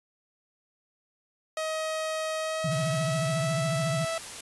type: tone with pitch glide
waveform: sawtooth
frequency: 632 to 657.3 Hz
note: D#5 to E5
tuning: +27 to -5 cents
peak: -25 dBFS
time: 1.57-4.18 s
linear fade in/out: 2 ms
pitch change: +68 cents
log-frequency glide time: 2.39-3.57 s
type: tone with vibrato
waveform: sine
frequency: 148.4 Hz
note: D3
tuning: 18 cents sharp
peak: -27 dBFS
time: 2.64-4.05 s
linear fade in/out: 5 ms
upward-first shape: triangle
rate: 14 Hz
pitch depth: 290 cents each way
type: noise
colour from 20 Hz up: white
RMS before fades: -40 dBFS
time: 2.71-4.41 s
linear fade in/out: 5 ms
effects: resampled to 24000 Hz